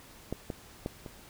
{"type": "clicks", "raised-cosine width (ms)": 2, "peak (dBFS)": [-19, -21, -19, -28], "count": 4, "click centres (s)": [0.326, 0.502, 0.861, 1.062], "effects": ["pink hiss -53 dBFS RMS until 1.29 s"]}